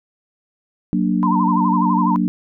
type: chord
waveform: sine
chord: Gb augmented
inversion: none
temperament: equal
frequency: 185 / 233.1 / 293.7 Hz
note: Gb3 / Bb3 / D4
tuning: 0 / 0 / 0 cents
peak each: -18 / -20 / -21 dBFS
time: 0.93-2.28 s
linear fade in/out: 0 ms
type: tone with vibrato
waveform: sine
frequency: 970 Hz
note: B5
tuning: 31 cents flat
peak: -17 dBFS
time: 1.23-2.16 s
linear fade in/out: 0 ms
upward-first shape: sine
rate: 12 Hz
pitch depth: 140 cents each way
effects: none